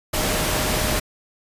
sine tone in noise, 615 Hz, D#5, 20 cents flat, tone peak -30 dBFS, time 0.13-1 s, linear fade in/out 10 ms, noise pink, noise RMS -22 dBFS, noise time 0.13-1 s, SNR -11 dB, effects resampled to 32000 Hz

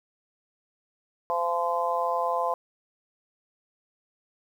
harmonic tone, 171.6 Hz, F3, 30 cents flat, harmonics 3 / 4 / 5 / 6, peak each -30 / -29 / -31 / -28 dBFS, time 1.3-2.54 s, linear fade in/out 0 ms, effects 9-bit

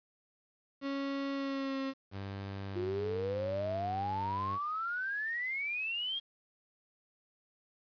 35% pulse tone with pitch glide, 276.3 to 269.1 Hz, C#4 to C4, -6 to +49 cents, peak -32 dBFS, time 0.81-1.94 s, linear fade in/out 50 ms, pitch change -45 cents, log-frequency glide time 1.33-1.8 s
sawtooth tone with vibrato, 98 Hz, G2, in tune, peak -35 dBFS, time 2.11-4.59 s, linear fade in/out 50 ms, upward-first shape triangle, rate 0.84 Hz, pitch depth 9 cents each way
sine exponential sweep, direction up, 346.1 to 3281 Hz, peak -33 dBFS, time 2.75-6.2 s, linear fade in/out 20 ms
effects resampled to 11025 Hz + 10-bit

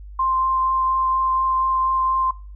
sine tone with vibrato, 1048 Hz, C6, 2 cents sharp, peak -17 dBFS, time 0.19-2.31 s, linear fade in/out 5 ms, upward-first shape triangle, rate 4.2 Hz, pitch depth 9 cents each way, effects noise-tail reverb RT60 0.4 s tail -20 dB re dry + added 50 Hz sine -35 dBFS peak until 2.55 s

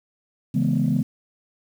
sine chord, C# minor seventh, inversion none, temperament equal with one note detuned, 138.59 / 164.81 / 211.6 / 246.9 Hz, C#3 / E3 / G#3 / B3, 0 / 0 / +33 / 0 cents, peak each -23 dBFS, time 0.54-1.03 s, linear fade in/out 10 ms, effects tanh soft clip ceiling -11 dBFS + 8-bit

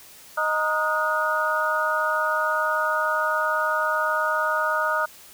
harmonic tone with a mistuned harmonic, 310.7 Hz, D#4, 2 cents flat, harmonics 2 / 3 / 4 / 5, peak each -27 / -28 / -25 / -25 dBFS, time 0.37-5.06 s, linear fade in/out 10 ms, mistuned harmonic 5, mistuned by -120 cents, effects white hiss -47 dBFS RMS until 5.33 s

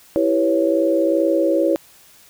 sine chord, C# half-diminished seventh, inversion first, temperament equal, 329.6 / 392 / 493.9 / 554.4 Hz, E4 / G4 / B4 / C#5, 0 / 0 / 0 / 0 cents, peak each -18 / -24 / -23 / -18 dBFS, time 0.16-1.76 s, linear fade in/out 0 ms, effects white hiss -49 dBFS RMS until 2.29 s

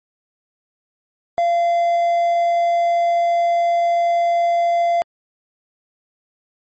triangle tone, 687 Hz, F5, 29 cents flat, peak -12 dBFS, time 1.38-5.02 s, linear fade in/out 0 ms, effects MP3 32 kbps

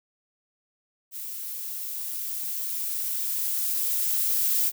violet noise with level ramp, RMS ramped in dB -36 to -23 dBFS, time 1.11-4.72 s, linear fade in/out 50 ms, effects none

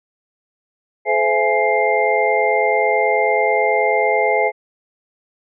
sine tone cluster, 428.8 / 518 / 670 / 838 / 2104 Hz, A4 / C5 / E5 / G#5 / C7, -45 / -17 / +28 / +15 / +9 cents, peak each -20 dBFS, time 1.05-4.52 s, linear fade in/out 50 ms, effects none

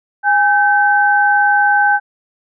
sine tone pair together, 819.9 / 1542 Hz, G#5 / G6, -22 / -29 cents, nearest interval major seventh, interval 1093 cents, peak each -12 dBFS, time 0.23-2 s, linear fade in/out 50 ms, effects none

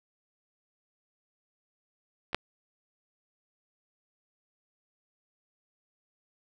clicks, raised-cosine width 0.3 ms, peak -26 / -9 dBFS, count 2, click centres 2.331 / 2.346 s, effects none

